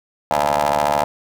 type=ring-modulated tone; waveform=20% pulse; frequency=73.4 Hz; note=D2; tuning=in tune; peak=-8 dBFS; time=0.31-1.04 s; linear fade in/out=0 ms; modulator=763 Hz; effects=none